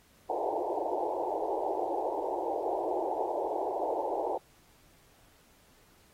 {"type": "band-pass noise", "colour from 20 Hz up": "white", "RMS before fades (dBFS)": -32, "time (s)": [0.29, 4.38], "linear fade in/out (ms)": 10, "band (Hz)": [320, 910], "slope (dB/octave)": 96, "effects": ["pink hiss -63 dBFS RMS until 6.13 s", "AAC 48 kbps"]}